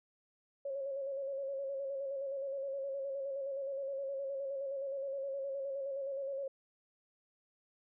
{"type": "tone with vibrato", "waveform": "sine", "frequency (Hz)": 548, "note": "C#5", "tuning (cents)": -20, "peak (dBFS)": -36, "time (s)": [0.65, 6.48], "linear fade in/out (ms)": 5, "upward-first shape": "square", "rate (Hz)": 9.6, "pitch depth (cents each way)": 34, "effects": []}